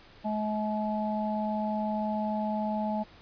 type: harmonic tone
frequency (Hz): 213.3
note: G#3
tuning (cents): +46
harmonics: 1 / 3 / 4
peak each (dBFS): -30 / -34 / -33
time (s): 0.24-3.04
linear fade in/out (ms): 20
effects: pink hiss -54 dBFS RMS until 3.21 s + resampled to 11025 Hz